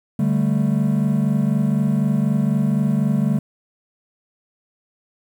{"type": "chord", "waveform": "triangle", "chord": "D suspended fourth", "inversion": "none", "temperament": "equal", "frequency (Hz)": [146.83, 196, 220], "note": ["D3", "G3", "A3"], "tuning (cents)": [0, 0, 0], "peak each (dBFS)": -18, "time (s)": [0.19, 3.39], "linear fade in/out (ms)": 5, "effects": ["tanh soft clip ceiling -6 dBFS", "8-bit"]}